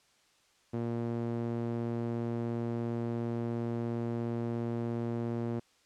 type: tone with band-pass filter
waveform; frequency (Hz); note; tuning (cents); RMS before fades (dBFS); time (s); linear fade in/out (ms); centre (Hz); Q
sawtooth; 117.1; A#2; +8; -34; 0.73-5.6; 10; 300; 1
effects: white hiss -67 dBFS RMS until 5.85 s + low-pass 7000 Hz 12 dB/octave